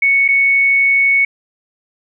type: tone with dropouts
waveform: sine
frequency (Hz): 2217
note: C#7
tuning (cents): 0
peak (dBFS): -9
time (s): 0.02-1.25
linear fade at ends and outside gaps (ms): 5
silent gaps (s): 0.28-0.286
effects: none